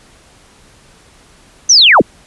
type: linear sweep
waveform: sine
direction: down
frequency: 6272 to 59.6 Hz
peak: -3 dBFS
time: 1.69-2.02 s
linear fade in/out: 10 ms
effects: pink hiss -45 dBFS RMS until 2.26 s + resampled to 24000 Hz